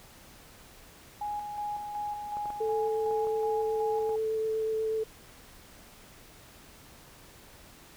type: tone with tremolo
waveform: sine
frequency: 830.6 Hz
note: G#5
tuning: in tune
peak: -31 dBFS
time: 1.21-4.16 s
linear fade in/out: 5 ms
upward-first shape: square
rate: 2.7 Hz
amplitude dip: 40%
type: clicks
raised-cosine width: 1 ms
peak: -30 dBFS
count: 6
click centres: 2.37 / 2.457 / 2.503 / 3.111 / 3.27 / 4.093 s
type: tone with vibrato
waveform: sine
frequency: 440 Hz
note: A4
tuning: in tune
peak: -27 dBFS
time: 2.6-5.04 s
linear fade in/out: 10 ms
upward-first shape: sine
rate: 8.2 Hz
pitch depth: 8 cents each way
effects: pink hiss -53 dBFS RMS until 7.96 s